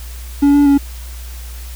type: tone with pitch steps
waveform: triangle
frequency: 284.2 / 287.6 / 281 Hz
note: C#4 / D4 / C#4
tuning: +43 / -36 / +24 cents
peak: -5 dBFS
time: 0.42-0.78 s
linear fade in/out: 10 ms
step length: 120 ms
effects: added 60 Hz sine -27 dBFS peak until 1.75 s + white hiss -38 dBFS RMS until 1.75 s